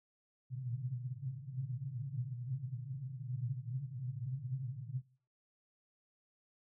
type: band-pass noise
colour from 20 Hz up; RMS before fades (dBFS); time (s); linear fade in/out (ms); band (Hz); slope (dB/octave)
pink; -41; 0.5-5.02; 50; 120 to 140; 96
effects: noise-tail reverb RT60 0.4 s tail -18 dB re dry

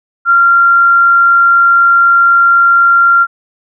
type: tone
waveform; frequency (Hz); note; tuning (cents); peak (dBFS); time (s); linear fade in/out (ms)
sine; 1382; F6; -19; -4; 0.25-3.27; 50
effects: none

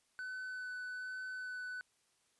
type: tone with vibrato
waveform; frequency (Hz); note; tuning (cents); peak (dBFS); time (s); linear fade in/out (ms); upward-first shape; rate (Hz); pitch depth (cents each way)
triangle; 1504; F#6; +28; -39; 0.19-1.81; 0; sine; 1.2; 10
effects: white hiss -75 dBFS RMS until 2.39 s + resampled to 24000 Hz

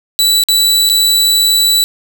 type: tone with dropouts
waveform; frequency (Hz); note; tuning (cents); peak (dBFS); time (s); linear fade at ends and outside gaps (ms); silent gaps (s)
sawtooth; 3951; B7; 0; -5; 0.19-1.84; 0; 0.437-0.486 / 0.891-0.898
effects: 7-bit

